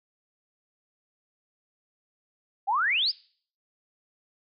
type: exponential sweep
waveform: sine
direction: up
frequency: 741 to 5274 Hz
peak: -22 dBFS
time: 2.67-3.12 s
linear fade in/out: 20 ms
effects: noise-tail reverb RT60 0.5 s tail -23 dB re dry